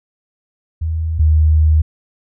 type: tone pair in turn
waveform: sine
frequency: 80.4 / 77.8 Hz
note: E2 / D#2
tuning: -43 / 0 cents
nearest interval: minor second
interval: 57 cents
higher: first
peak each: -16 / -8 dBFS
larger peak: second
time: 0.81-1.19 / 1.19-1.82 s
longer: second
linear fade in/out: 10 ms
effects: none